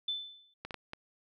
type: tone with exponential decay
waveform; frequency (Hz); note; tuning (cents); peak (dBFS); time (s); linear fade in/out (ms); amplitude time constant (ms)
sine; 3520; A7; 0; -29; 0.08-0.54; 5; 100
type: clicks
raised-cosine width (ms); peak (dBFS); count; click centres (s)
0.3; -24; 4; 0.65 / 0.708 / 0.743 / 0.934
effects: none